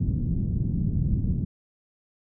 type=low-pass noise; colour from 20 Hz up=white; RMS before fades=-25 dBFS; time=0-1.45 s; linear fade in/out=10 ms; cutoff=190 Hz; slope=24 dB/octave; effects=none